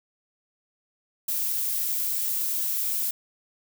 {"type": "noise", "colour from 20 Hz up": "violet", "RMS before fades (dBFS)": -27, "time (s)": [1.28, 3.11], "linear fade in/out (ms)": 5, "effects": []}